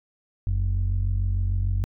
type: tone pair together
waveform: sine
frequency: 45.84 / 92.5 Hz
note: F#1 / F#2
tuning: -15 / 0 cents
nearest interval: octave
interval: 1215 cents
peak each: -22 dBFS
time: 0.47-1.84 s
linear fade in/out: 0 ms
effects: tanh soft clip ceiling -17 dBFS